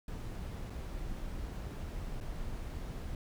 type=noise with dropouts; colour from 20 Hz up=brown; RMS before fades=-40 dBFS; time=0.08-3.15 s; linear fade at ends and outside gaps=2 ms; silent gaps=0.699-0.702 / 2.203-2.209 s; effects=none